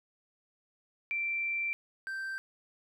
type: tone pair in turn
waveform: sine / triangle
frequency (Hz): 2349 / 1563.9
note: D7 / G6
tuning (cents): 0 / -5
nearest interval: perfect fifth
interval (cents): 705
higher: first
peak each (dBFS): -30 / -33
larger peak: first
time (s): 1.11-1.73 / 2.07-2.38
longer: first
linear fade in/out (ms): 0
effects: none